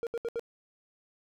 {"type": "tone bursts", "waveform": "triangle", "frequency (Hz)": 466.2, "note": "A#4", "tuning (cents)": 0, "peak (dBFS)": -28, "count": 4, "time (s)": [0.03, 0.395], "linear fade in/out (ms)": 0, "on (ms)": 38, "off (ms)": 71, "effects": []}